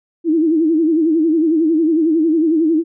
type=tone with vibrato; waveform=sine; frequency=320.5 Hz; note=E4; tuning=49 cents flat; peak=-11 dBFS; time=0.24-2.84 s; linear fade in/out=50 ms; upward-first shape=sine; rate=11 Hz; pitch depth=100 cents each way; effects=none